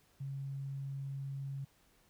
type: tone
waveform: sine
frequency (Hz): 137.3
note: C#3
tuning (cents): -16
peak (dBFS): -38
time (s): 0.2-1.65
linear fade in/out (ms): 10
effects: pink hiss -69 dBFS RMS until 2.09 s